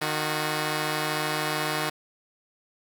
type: tone pair together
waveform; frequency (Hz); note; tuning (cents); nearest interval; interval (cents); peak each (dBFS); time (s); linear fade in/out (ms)
5% pulse; 153.4 / 365.4; D#3 / F#4; -24 / -22; octave + minor third; 1502; -16 / -19; 0.01-1.9; 10
effects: none